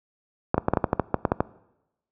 clicks, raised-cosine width 1 ms, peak -5 dBFS, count 12, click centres 0.544 / 0.58 / 0.684 / 0.736 / 0.772 / 0.842 / 0.931 / 0.997 / 1.143 / 1.252 / 1.319 / 1.405 s, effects noise-tail reverb RT60 0.9 s tail -21 dB re dry + high-pass 60 Hz 12 dB/octave

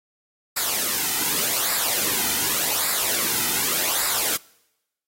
white noise with flanger, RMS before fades -23 dBFS, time 0.56-4.37 s, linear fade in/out 10 ms, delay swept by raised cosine 0.32 to 1.82 ms, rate 0.86 Hz, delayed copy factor -0.65, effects noise-tail reverb RT60 0.9 s tail -24 dB re dry + AAC 48 kbps

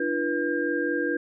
sine tone cluster, 297.5 / 342.2 / 485.2 / 1605 Hz, D4 / F4 / B4 / G6, +22 / -35 / -31 / +40 cents, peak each -29 dBFS, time 0-1.17 s, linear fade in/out 5 ms, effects none

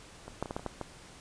clicks, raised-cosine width 1 ms, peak -28 / -17 / -26 / -21 / -19 / -29 / -19 / -21 dBFS, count 8, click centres 0.28 / 0.426 / 0.458 / 0.509 / 0.565 / 0.595 / 0.663 / 0.813 s, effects pink hiss -52 dBFS RMS until 1.2 s + resampled to 22050 Hz

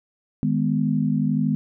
sine chord, G# minor, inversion second, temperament just, 155.74 / 207.7 / 249.2 Hz, D#3 / G#3 / B3, +2 / 0 / +16 cents, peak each -23 dBFS, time 0.43-1.55 s, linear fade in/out 0 ms, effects none

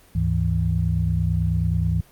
sine tone cluster, 73.2 / 102.4 / 163 Hz, D2 / G#2 / E3, -5 / -24 / -19 cents, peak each -23 dBFS, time 0.15-2.01 s, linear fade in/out 5 ms, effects pink hiss -53 dBFS RMS until 2.11 s + Opus 24 kbps

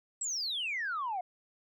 sine exponential sweep, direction down, 7960 to 699 Hz, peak -31 dBFS, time 0.21-1.21 s, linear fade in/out 5 ms, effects tanh soft clip ceiling -28 dBFS

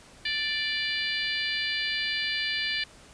harmonic tone, 587.3 Hz, D5, in tune, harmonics 3 / 4 / 5 / 6 / 7 / 8, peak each -32 / -33 / -34 / -35 / -35 / -36 dBFS, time 0.25-2.84 s, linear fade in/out 5 ms, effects pink hiss -52 dBFS RMS until 3.13 s + resampled to 22050 Hz

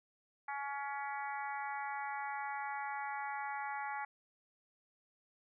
harmonic tone, 281 Hz, C#4, 24 cents sharp, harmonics 3 / 4 / 5 / 6 / 7 / 8, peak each -40 / -47 / -47 / -49 / -47 / -52 dBFS, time 0.48-4.05 s, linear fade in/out 5 ms, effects none

